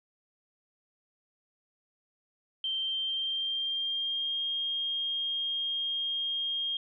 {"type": "tone with pitch glide", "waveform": "sine", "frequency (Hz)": [3136, 3230], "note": ["G7", "G#7"], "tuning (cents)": [0, -49], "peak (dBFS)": -29, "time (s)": [2.64, 6.77], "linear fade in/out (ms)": 2, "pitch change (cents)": 51, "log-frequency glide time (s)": [2.76, 4.42], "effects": []}